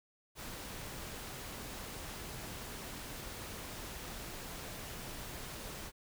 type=noise; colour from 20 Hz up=pink; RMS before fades=-45 dBFS; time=0.35-5.92 s; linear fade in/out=50 ms; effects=none